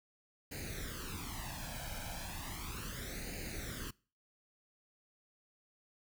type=noise with flanger; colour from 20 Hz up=pink; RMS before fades=-43 dBFS; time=0.51-3.91 s; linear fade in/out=10 ms; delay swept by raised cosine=0.44 to 1.3 ms; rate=0.35 Hz; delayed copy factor=+0.8; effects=noise-tail reverb RT60 0.4 s tail -24 dB re dry